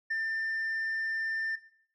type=tone with tanh clipping; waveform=triangle; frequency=1791 Hz; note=A6; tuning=30 cents sharp; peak=-29 dBFS; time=0.1-1.56 s; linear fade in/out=10 ms; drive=6 dB; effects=noise-tail reverb RT60 0.6 s tail -17 dB re dry